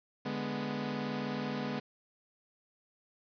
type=chord; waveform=sawtooth; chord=G# diminished; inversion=second; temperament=equal; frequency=146.83 / 207.7 / 246.9 Hz; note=D3 / G#3 / B3; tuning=0 / 0 / 0 cents; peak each=-37 / -34 / -33 dBFS; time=0.25-1.8 s; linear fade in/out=10 ms; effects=resampled to 11025 Hz + 9-bit